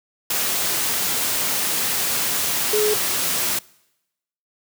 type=tone in noise; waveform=sine; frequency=422.9 Hz; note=G#4; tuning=31 cents sharp; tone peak=-17 dBFS; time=2.73-2.94 s; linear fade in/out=5 ms; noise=white; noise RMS=-22 dBFS; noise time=0.3-3.59 s; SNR=+2 dB; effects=noise-tail reverb RT60 0.9 s tail -24 dB re dry + high-pass 100 Hz 12 dB/octave